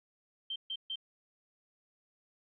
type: tone bursts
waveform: sine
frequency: 3136 Hz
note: G7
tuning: in tune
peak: -35 dBFS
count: 3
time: 0.5-0.957 s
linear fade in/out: 5 ms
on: 59 ms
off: 140 ms
effects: none